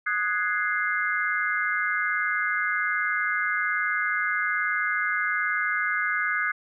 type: chord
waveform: sine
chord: Ab dominant seventh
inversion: second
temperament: equal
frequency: 1244.5 / 1480 / 1661.2 / 2093 Hz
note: Eb6 / Gb6 / Ab6 / C7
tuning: 0 / 0 / 0 / 0 cents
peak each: -30 / -28 / -28 / -29 dBFS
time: 0.06-6.52 s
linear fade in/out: 10 ms
effects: none